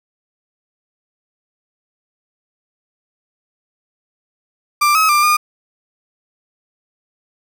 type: tone with pitch steps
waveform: 35% pulse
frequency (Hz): 1183 / 1279 / 1189 / 1215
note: D6 / D#6 / D6 / D#6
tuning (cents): +12 / +47 / +21 / -42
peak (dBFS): -9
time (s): 4.81-5.37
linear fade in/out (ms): 10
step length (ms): 140
effects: none